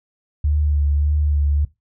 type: tone with vibrato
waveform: sine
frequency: 73.42 Hz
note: D2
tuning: in tune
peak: -15 dBFS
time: 0.44-1.65 s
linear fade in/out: 5 ms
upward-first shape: sine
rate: 1.7 Hz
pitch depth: 30 cents each way
effects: noise-tail reverb RT60 0.2 s tail -18 dB re dry